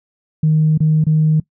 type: tone with dropouts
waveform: sine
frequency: 155.56 Hz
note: D#3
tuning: in tune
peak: -9 dBFS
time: 0.43-1.4 s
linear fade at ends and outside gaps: 5 ms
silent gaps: 0.777-0.804 / 1.041-1.066 s
effects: noise-tail reverb RT60 0.1 s tail -21 dB re dry + tanh soft clip ceiling -5 dBFS